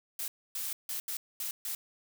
blue noise bursts at uneven times, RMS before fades -36 dBFS, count 6, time 0.19-0.28 / 0.55-0.73 / 0.89-1 / 1.08-1.17 / 1.4-1.51 / 1.65-1.75 s, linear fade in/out 2 ms, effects none

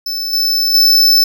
square tone with level steps, 5274 Hz, E8, in tune, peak -18 / -12 / -7 dBFS, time 0.06-1.24 s, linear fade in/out 5 ms, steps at 0.33 / 0.74 s, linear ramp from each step 2 ms, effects none

